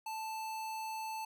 square tone, 880 Hz, A5, in tune, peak -39 dBFS, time 0.06-1.25 s, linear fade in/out 5 ms, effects none

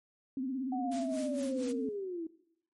sine tone with vibrato, 261.6 Hz, C4, in tune, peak -32 dBFS, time 0.37-1.89 s, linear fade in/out 2 ms, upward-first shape sine, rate 17 Hz, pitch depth 88 cents each way
sine linear sweep, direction down, 755 to 317.7 Hz, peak -35 dBFS, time 0.72-2.27 s, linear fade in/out 5 ms
white noise with tremolo, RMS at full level -46 dBFS, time 0.91-1.73 s, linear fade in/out 10 ms, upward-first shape sine, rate 4.3 Hz, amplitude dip 80%
effects noise-tail reverb RT60 0.7 s tail -18 dB re dry + MP3 48 kbps

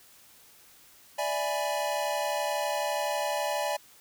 square chord, E dominant seventh, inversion third, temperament equal, 587.3 / 659.3 / 830.6 / 987.8 Hz, D5 / E5 / G#5 / B5, 0 / 0 / 0 / 0 cents, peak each -32 / -36 / -33 / -38 dBFS, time 1.18-3.77 s, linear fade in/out 10 ms, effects white hiss -56 dBFS RMS until 4 s

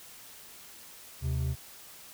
triangle tone pair together, 77.29 / 130.81 Hz, D#2 / C3, -11 / 0 cents, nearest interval major sixth, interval 911 cents, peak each -28 dBFS, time 1.21-1.56 s, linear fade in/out 50 ms, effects tanh soft clip ceiling -19 dBFS + white hiss -50 dBFS RMS until 2.13 s

